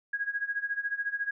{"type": "tone with tremolo", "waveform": "sine", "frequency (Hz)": 1647, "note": "G#6", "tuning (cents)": -15, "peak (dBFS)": -26, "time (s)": [0.13, 1.31], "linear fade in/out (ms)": 5, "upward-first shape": "sine", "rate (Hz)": 14, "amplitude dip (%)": 85, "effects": []}